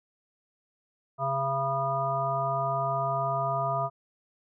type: harmonic tone with a mistuned harmonic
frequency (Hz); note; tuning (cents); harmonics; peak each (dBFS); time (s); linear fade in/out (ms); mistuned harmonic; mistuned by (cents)
135.8; C#3; -35; 1 / 3 / 5 / 7 / 9; -33 / -41 / -29 / -33 / -31; 1.18-3.9; 50; 7; +45
effects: none